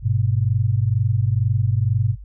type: tone pair together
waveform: sine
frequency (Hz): 101.34 / 123.47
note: G#2 / B2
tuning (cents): -42 / 0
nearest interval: minor third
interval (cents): 342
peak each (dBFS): -19 / -20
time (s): 0.02-2.16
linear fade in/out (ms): 50
effects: noise-tail reverb RT60 0.1 s tail -19 dB re dry + added 50 Hz sine -35 dBFS peak until 2.24 s